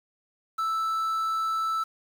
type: tone with quantisation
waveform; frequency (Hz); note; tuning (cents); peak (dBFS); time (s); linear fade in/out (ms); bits
triangle; 1318.5; E6; 0; -23; 0.58-1.84; 10; 8
effects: none